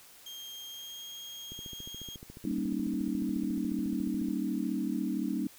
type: tone with pitch glide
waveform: 35% pulse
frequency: 3214 to 3248 Hz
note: G7 to G#7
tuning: +43 to -39 cents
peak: -40 dBFS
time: 0.26-2.16 s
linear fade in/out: 5 ms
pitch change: +18 cents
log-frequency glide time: 0.63-1.07 s
type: click train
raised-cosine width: 3 ms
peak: -33 dBFS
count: 40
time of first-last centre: 1.52-4.286 s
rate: 14.1 Hz
type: chord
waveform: sine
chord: Eb dominant seventh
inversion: first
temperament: equal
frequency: 196 / 233.1 / 277.2 / 311.1 Hz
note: G3 / Bb3 / Db4 / Eb4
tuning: 0 / 0 / 0 / 0 cents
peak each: -35 dBFS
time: 2.45-5.47 s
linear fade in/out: 2 ms
effects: white hiss -55 dBFS RMS until 5.58 s